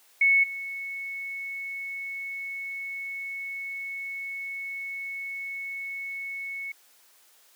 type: tone with level steps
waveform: sine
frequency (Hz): 2206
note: C#7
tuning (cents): -9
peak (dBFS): -17 / -32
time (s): 0.21-6.72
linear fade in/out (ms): 5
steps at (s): 0.43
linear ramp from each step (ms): 10
effects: white hiss -59 dBFS RMS until 7.55 s + high-pass 400 Hz 12 dB/octave